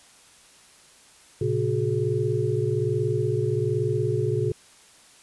sine tone cluster, 112.8 / 134 / 367.9 / 423.9 Hz, A2 / C3 / F#4 / G#4, +44 / +42 / -10 / +35 cents, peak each -27 dBFS, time 1.41-4.52 s, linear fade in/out 5 ms, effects white hiss -53 dBFS RMS until 5.22 s + resampled to 24000 Hz

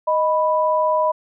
sine tone pair together, 622.3 / 987.8 Hz, D#5 / B5, 0 / 0 cents, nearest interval minor sixth, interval 800 cents, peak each -18 dBFS, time 0.07-1.12 s, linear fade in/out 10 ms, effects none

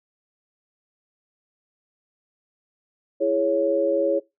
sine chord, C# minor, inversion first, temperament just, 332.6 / 415.8 / 554.4 Hz, E4 / G#4 / C#5, +16 / +2 / 0 cents, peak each -25 / -25 / -20 dBFS, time 3.2-4.2 s, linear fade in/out 20 ms, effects noise-tail reverb RT60 0.2 s tail -21 dB re dry

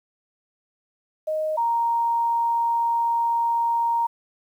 sine tone pair in turn, 622.3 / 932 Hz, D#5 / A#5, 0 / -1 cents, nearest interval perfect fifth, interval 699 cents, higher second, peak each -22 / -19 dBFS, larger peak second, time 1.27-1.57 / 1.57-4.07 s, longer second, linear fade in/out 10 ms, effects 9-bit

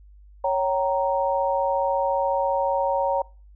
sine chord, G diminished, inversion second, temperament equal with one note detuned, 554.4 / 768.7 / 932.3 Hz, Db5 / G5 / Bb5, 0 / -34 / 0 cents, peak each -23 / -27 / -24 dBFS, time 0.44-3.22 s, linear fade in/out 5 ms, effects noise-tail reverb RT60 0.4 s tail -25 dB re dry + added 50 Hz sine -46 dBFS peak until 3.55 s

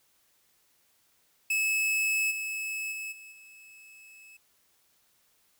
45% pulse tone with level steps, 2594 Hz, E7, 28 cents flat, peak -25 / -32 / -35 / -46 / -50 dBFS, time 1.5-4.37 s, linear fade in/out 5 ms, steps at 2.3 / 2.91 / 3.11 / 3.31 s, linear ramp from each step 20 ms, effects white hiss -68 dBFS RMS until 5.59 s

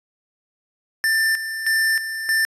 square tone with tremolo, 1782 Hz, A6, 22 cents sharp, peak -17 dBFS, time 1.04-2.45 s, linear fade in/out 0 ms, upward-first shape square, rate 1.6 Hz, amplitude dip 65%, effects resampled to 32000 Hz

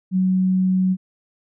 sine tone, 186.3 Hz, F#3, 12 cents sharp, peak -15 dBFS, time 0.11-0.97 s, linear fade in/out 50 ms, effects none

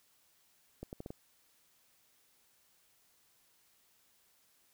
accelerating click train, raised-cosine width 2 ms, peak -29 dBFS, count 5, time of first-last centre 0.83-1.105 s, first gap 99 ms, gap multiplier 0.76, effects white hiss -70 dBFS RMS until 4.73 s

